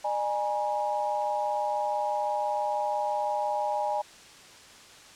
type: tone cluster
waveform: sine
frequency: 604 / 829 / 955 Hz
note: D5 / G#5 / A#5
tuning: +48 / -3 / +42 cents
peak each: -31 / -28 / -34 dBFS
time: 0.04-4.02 s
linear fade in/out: 10 ms
effects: white hiss -50 dBFS RMS until 5.15 s + low-pass 7000 Hz 12 dB/octave